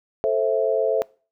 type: chord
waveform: sine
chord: A minor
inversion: none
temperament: equal with one note detuned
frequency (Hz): 440 / 528.4 / 659.3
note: A4 / C5 / E5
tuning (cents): 0 / +17 / 0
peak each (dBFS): -22 / -23 / -22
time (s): 0.24-1.02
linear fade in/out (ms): 0
effects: noise-tail reverb RT60 0.4 s tail -24 dB re dry